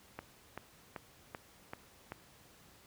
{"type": "click train", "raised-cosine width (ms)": 0.5, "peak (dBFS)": -26, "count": 6, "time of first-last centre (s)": [0.19, 2.121], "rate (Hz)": 2.59, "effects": ["pink hiss -61 dBFS RMS until 2.86 s", "high-pass 60 Hz 12 dB/octave"]}